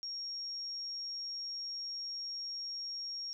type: tone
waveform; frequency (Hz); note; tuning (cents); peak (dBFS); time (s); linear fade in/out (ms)
sine; 5570; F8; -5; -38; 0.03-3.33; 0
effects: none